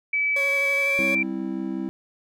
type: tone with pitch glide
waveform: sine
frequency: 2297 to 2348 Hz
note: D7 to D7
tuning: -39 to -1 cents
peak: -20 dBFS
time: 0.13-1.23 s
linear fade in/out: 5 ms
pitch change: +38 cents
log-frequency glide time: 0.77-0.99 s
type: tone with vibrato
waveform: 40% pulse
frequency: 554.4 Hz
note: C#5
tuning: in tune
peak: -27 dBFS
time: 0.36-1.15 s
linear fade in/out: 5 ms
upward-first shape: square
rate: 12 Hz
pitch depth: 12 cents each way
type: chord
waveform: triangle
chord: C major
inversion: second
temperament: just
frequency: 196.22 / 261.6 / 327 Hz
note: G3 / C4 / E4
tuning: +2 / 0 / -14 cents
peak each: -29 / -29 / -28 dBFS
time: 0.99-1.89 s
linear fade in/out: 0 ms
effects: none